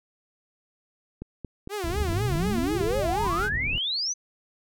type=click train; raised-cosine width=3 ms; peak=-22 dBFS; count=10; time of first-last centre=1.22-3.265 s; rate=4.4 Hz
type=tone with vibrato; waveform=sawtooth; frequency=374.2 Hz; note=F#4; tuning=20 cents sharp; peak=-25 dBFS; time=1.69-3.5 s; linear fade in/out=50 ms; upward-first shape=sine; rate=4.1 Hz; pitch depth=210 cents each way
type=low-pass noise; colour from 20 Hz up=white; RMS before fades=-32 dBFS; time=1.84-3.78 s; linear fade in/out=0 ms; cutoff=110 Hz; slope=12 dB/octave
type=exponential sweep; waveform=sine; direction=up; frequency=63.6 to 6272 Hz; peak=-25 dBFS; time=1.95-4.14 s; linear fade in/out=20 ms
effects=none